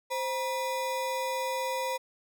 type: ring-modulated tone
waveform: square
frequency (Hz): 740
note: F#5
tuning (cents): 0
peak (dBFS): -27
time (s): 0.1-1.98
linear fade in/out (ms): 20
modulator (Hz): 218
effects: none